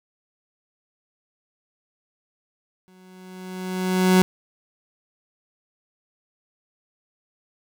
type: tone with exponential growth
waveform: 30% pulse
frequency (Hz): 185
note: F#3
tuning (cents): 0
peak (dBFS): -9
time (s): 2.88-4.22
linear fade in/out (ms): 0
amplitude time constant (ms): 290
effects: none